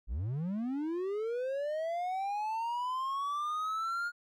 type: linear sweep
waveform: triangle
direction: up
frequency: 43.65 to 1429 Hz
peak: -30 dBFS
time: 0.07-4.12 s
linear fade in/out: 50 ms
effects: none